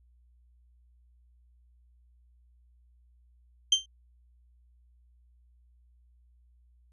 35% pulse tone with exponential decay, 3136 Hz, G7, in tune, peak -14 dBFS, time 3.72-3.86 s, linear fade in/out 5 ms, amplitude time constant 29 ms, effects added 60 Hz sine -59 dBFS peak until 6.92 s + resampled to 24000 Hz

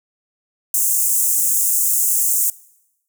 pink high-pass noise, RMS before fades -17 dBFS, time 0.74-2.5 s, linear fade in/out 2 ms, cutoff 6900 Hz, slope 48 dB/octave, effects noise-tail reverb RT60 0.9 s tail -22 dB re dry

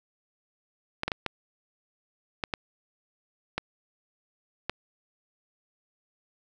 clicks, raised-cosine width 0.3 ms, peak -12 dBFS, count 8, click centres 1.034 / 1.08 / 1.118 / 1.263 / 2.438 / 2.538 / 3.58 / 4.696 s, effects none

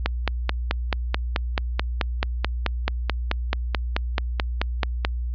click train, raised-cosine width 0.3 ms, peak -5 dBFS, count 24, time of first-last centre 0.06-5.049 s, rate 4.61 Hz, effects added 60 Hz sine -24 dBFS peak until 5.34 s + resampled to 11025 Hz

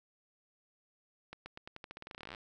accelerating click train, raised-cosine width 0.3 ms, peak -29 dBFS, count 23, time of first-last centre 1.33-2.348 s, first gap 130 ms, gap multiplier 0.88, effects none

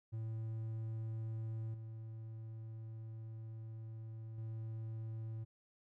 triangle tone with level steps, 111.5 Hz, A2, 23 cents sharp, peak -37 / -43 / -39 dBFS, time 0.12-5.45 s, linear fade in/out 20 ms, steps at 1.74 / 4.38 s, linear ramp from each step 2 ms, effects none

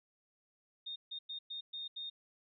sine tone bursts at uneven times, 3676 Hz, A#7, 25 cents flat, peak -40 dBFS, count 6, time 0.86-0.96 / 1.11-1.19 / 1.29-1.39 / 1.5-1.61 / 1.73-1.88 / 1.96-2.1 s, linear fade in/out 10 ms, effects none

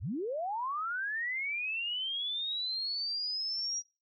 sine linear sweep, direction up, 55.8 to 5760 Hz, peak -32 dBFS, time 0-3.83 s, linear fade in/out 50 ms, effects noise-tail reverb RT60 0.3 s tail -23 dB re dry

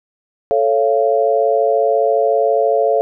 sine chord, A augmented, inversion none, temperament equal with one note detuned, 440 / 554.4 / 686.9 Hz, A4 / C#5 / E#5, 0 / 0 / -29 cents, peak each -16 dBFS, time 0.51-3.01 s, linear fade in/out 0 ms, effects none

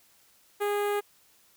sawtooth tone with notch filter, 410.6 Hz, G#4, 20 cents flat, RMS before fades -28 dBFS, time 0.6-1.01 s, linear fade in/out 20 ms, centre 5200 Hz, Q 0.56, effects white hiss -62 dBFS RMS until 1.56 s

